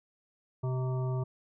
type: harmonic tone with a mistuned harmonic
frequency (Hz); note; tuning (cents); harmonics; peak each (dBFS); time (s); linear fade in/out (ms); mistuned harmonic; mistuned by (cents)
128.4; C3; -32; 1 / 3 / 5 / 7 / 9; -29 / -39 / -43 / -46 / -48; 0.63-1.24; 10; 7; +45
effects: none